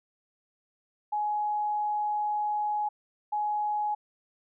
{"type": "tone pair in turn", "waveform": "sine", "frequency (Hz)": [839, 839], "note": ["G#5", "G#5"], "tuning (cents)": [17, 17], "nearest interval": "unison", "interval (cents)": 0, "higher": "neither", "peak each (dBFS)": -26, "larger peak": "neither", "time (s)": [[1.12, 2.89], [3.32, 3.95]], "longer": "first", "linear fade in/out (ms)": 10, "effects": []}